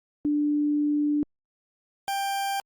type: tone pair in turn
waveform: sine / 40% pulse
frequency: 294.9 / 790 Hz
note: D4 / G5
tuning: +7 / +13 cents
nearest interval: octave + perfect fourth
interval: 1706 cents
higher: second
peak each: -21 / -25 dBFS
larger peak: first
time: 0.25-1.23 / 2.08-2.6 s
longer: first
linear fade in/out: 0 ms
effects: Opus 48 kbps

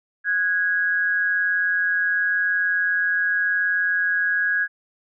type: tone pair together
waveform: sine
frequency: 1474 / 1653.1 Hz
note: F#6 / G#6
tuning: -7 / -8 cents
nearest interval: major second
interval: 199 cents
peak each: -26 / -19 dBFS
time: 0.24-4.68 s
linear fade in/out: 50 ms
effects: none

